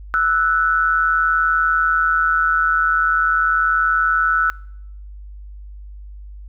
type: tone pair together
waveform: sine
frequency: 1319.7 / 1480 Hz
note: E6 / F#6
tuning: +2 / 0 cents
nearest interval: major second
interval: 198 cents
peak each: -17 dBFS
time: 0.14-4.5 s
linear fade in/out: 0 ms
effects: noise-tail reverb RT60 0.8 s tail -26 dB re dry + added 50 Hz sine -33 dBFS peak until 6.48 s